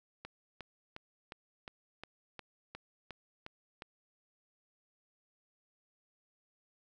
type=click train; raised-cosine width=0.3 ms; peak=-28 dBFS; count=11; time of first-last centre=0.25-3.821 s; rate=2.8 Hz; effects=none